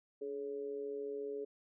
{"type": "tone with amplitude modulation", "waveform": "sine", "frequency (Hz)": 422.9, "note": "G#4", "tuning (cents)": 31, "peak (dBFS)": -35, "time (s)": [0.21, 1.45], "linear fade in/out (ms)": 10, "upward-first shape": "sine", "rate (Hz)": 134, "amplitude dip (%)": 70, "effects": []}